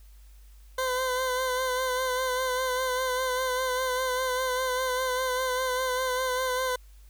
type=tone with vibrato; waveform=20% pulse; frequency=511 Hz; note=C5; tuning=41 cents flat; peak=-21 dBFS; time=0.78-6.76 s; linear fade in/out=5 ms; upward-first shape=sine; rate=5 Hz; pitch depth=33 cents each way; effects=added 50 Hz sine -48 dBFS peak until 7.09 s + white hiss -63 dBFS RMS until 7.09 s